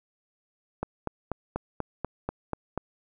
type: click train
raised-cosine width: 1 ms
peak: -15 dBFS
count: 9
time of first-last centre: 0.83-2.776 s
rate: 4.11 Hz
effects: none